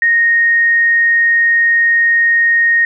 sine tone, 1860 Hz, A#6, 4 cents flat, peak -8 dBFS, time 0.02-2.85 s, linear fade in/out 2 ms, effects none

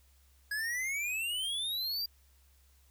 square exponential sweep, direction up, 1656 to 4800 Hz, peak -33 dBFS, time 0.51-2.06 s, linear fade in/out 5 ms, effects added 67 Hz sine -62 dBFS peak until 2.9 s + white hiss -69 dBFS RMS until 2.9 s

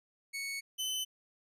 sawtooth tone pair in turn, 2217 / 3037 Hz, C#7 / F#7, 0 / +44 cents, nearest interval perfect fourth, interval 544 cents, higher second, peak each -33 / -30 dBFS, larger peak second, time 0.33-0.61 / 0.78-1.05 s, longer first, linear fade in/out 20 ms, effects resampled to 32000 Hz

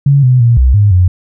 sine tone with pitch steps, 140.4 / 126.7 / 118.1 / 63.8 / 103 / 90.5 Hz, C#3 / B2 / A#2 / C2 / G#2 / F#2, +22 / +45 / +23 / -43 / -14 / -38 cents, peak -4 dBFS, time 0.06-1.08 s, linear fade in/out 5 ms, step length 170 ms, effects none

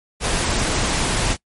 pink noise, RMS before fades -20 dBFS, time 0.2-1.37 s, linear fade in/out 50 ms, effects noise-tail reverb RT60 0.1 s tail -23 dB re dry + MP3 48 kbps

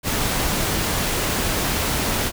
pink noise, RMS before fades -22 dBFS, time 0.03-2.32 s, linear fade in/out 50 ms, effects none

